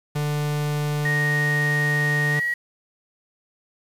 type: tone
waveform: 45% pulse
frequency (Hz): 147.9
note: D3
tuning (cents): +13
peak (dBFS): -22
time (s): 0.15-2.4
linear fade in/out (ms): 10
type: tone with pitch glide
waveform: sine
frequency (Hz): 1864.7 to 1912.7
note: A#6 to A#6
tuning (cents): 0 to +44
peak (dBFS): -21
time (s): 1.05-2.54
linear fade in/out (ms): 5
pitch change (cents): +44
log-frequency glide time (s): 2.32-2.39
effects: resampled to 32000 Hz + 7-bit